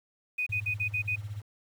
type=tone bursts; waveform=sine; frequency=2489 Hz; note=D#7; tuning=in tune; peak=-27 dBFS; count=6; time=0.38-1.16 s; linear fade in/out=10 ms; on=85 ms; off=54 ms
type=tone with tremolo; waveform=sine; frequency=103.83 Hz; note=G#2; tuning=in tune; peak=-32 dBFS; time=0.49-1.42 s; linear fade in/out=10 ms; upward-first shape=sine; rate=16 Hz; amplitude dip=75%
effects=9-bit